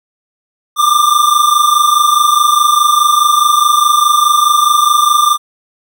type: tone pair together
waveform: square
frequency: 1179.2 / 1204 Hz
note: D6 / D6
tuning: +7 / +43 cents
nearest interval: unison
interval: 36 cents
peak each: -11 dBFS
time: 0.76-5.38 s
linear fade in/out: 50 ms
effects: none